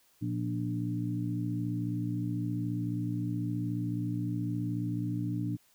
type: harmonic tone with a mistuned harmonic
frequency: 59 Hz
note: A#1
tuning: 22 cents sharp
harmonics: 2 / 3 / 4 / 5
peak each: -33 / -37 / -41 / -35 dBFS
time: 0.21-5.57 s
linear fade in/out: 20 ms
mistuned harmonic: 4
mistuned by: +35 cents
effects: white hiss -66 dBFS RMS until 5.74 s